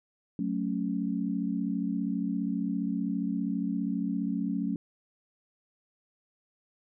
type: chord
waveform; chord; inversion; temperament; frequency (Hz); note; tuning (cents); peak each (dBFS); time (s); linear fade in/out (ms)
sine; F# minor; none; equal; 185 / 220 / 277.2; F#3 / A3 / C#4; 0 / 0 / 0; -32; 0.39-4.76; 2
effects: none